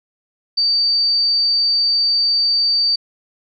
sine tone, 4617 Hz, D8, 30 cents flat, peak -13 dBFS, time 0.57-2.96 s, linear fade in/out 10 ms, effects none

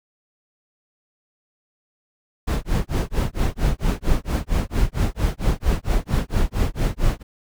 brown noise with tremolo, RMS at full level -17 dBFS, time 2.47-7.23 s, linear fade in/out 10 ms, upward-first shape sine, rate 4.4 Hz, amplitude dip 100%, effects none

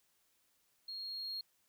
sine tone with level ramp, 4266 Hz, C8, 33 cents sharp, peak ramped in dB -41 to -36 dBFS, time 0.88-1.41 s, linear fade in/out 5 ms, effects tanh soft clip ceiling -37 dBFS + white hiss -75 dBFS RMS until 1.68 s

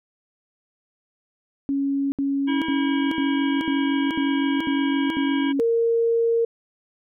sine tone bursts, 277.2 Hz, C#4, in tune, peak -20 dBFS, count 8, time 1.69-5.599 s, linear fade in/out 0 ms, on 430 ms, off 67 ms
harmonic tone, 323.5 Hz, E4, 32 cents flat, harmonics 1 / 3 / 5 / 7 / 9 / 10, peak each -27 / -32 / -34 / -35 / -37 / -37 dBFS, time 2.47-5.53 s, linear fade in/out 20 ms
sine tone, 461.9 Hz, A#4, 16 cents flat, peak -17 dBFS, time 5.59-6.45 s, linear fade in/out 5 ms
effects none

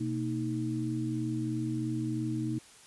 sine tone cluster, 124.9 / 230.3 / 313.3 Hz, B2 / A#3 / D#4, +20 / -21 / +12 cents, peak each -34 / -36 / -33 dBFS, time 0-2.59 s, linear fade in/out 10 ms, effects white hiss -55 dBFS RMS until 2.86 s + resampled to 24000 Hz

